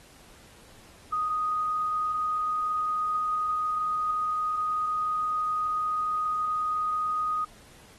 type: tone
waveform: sine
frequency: 1244.5 Hz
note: D#6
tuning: in tune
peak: -25 dBFS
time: 1.12-7.45 s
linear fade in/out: 10 ms
effects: pink hiss -54 dBFS RMS until 7.98 s + AAC 32 kbps